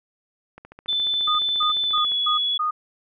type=click train; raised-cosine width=0.5 ms; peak=-26 dBFS; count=23; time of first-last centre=0.58-2.118 s; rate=14.3 Hz
type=tone with pitch glide; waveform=sine; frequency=3520 to 3386 Hz; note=A7 to G#7; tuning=0 to +33 cents; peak=-20 dBFS; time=0.88-2.58 s; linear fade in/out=10 ms; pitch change=-67 cents; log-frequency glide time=1.85-2.12 s
type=tone bursts; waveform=sine; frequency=1233 Hz; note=D#6; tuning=16 cents flat; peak=-20 dBFS; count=5; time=1.27-2.71 s; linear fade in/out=10 ms; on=120 ms; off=210 ms
effects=none